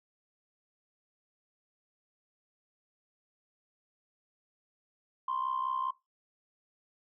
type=tone with amplitude modulation; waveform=sine; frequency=1046.5 Hz; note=C6; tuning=in tune; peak=-26 dBFS; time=5.28-5.91 s; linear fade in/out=5 ms; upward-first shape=sine; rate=64.9 Hz; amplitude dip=80%; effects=noise-tail reverb RT60 0.2 s tail -19 dB re dry + tanh soft clip ceiling -24 dBFS